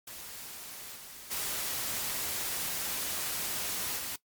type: noise with level steps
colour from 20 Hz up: white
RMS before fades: -44 / -47 / -34 / -37 dBFS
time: 0.07-4.16 s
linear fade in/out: 5 ms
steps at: 0.95 / 1.3 / 3.97 s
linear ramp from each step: 20 ms
effects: noise-tail reverb RT60 0.1 s tail -19 dB re dry + MP3 96 kbps